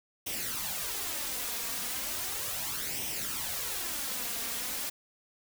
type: noise with flanger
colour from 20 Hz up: white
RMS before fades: -35 dBFS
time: 0.26-4.9 s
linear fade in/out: 10 ms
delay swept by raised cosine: 0.34 to 4.34 ms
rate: 0.36 Hz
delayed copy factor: +0.6
effects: none